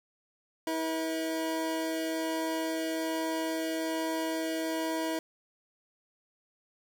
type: tone pair together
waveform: 25% pulse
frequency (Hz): 322.2 / 482.7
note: E4 / B4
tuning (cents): -39 / -40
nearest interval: perfect fifth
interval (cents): 699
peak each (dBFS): -27 / -35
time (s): 0.67-5.19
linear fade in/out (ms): 2
effects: 10-bit